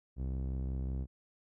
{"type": "tone with low-pass filter", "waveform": "sawtooth", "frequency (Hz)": 65.41, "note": "C2", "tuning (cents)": 0, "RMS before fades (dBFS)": -36, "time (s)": [0.16, 1.07], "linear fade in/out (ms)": 50, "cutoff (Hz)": 310, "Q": 0.53, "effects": []}